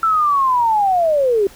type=linear sweep; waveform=sine; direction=down; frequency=1342 to 379.8 Hz; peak=-12 dBFS; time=0.03-1.47 s; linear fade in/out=2 ms; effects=pink hiss -43 dBFS RMS until 1.55 s